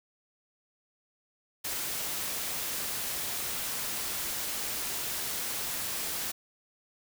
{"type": "noise", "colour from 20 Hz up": "white", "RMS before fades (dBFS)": -34, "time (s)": [1.64, 6.32], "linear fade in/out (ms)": 10, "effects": []}